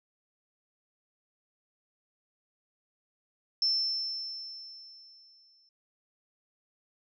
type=tone with exponential decay; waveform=sine; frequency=5330 Hz; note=E8; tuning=18 cents sharp; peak=-23 dBFS; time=3.62-5.69 s; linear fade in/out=2 ms; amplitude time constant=450 ms; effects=none